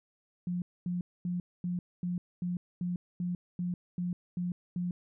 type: tone bursts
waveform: sine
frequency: 177.3 Hz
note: F3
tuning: 26 cents sharp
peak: -30 dBFS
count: 12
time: 0.47-4.91 s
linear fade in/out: 2 ms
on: 150 ms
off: 240 ms
effects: none